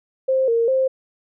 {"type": "tone with pitch steps", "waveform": "sine", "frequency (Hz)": [526, 462.3, 526], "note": ["C5", "A#4", "C5"], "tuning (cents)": [9, -14, 9], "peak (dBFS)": -15, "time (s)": [0.28, 0.88], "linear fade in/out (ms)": 10, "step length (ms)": 200, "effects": []}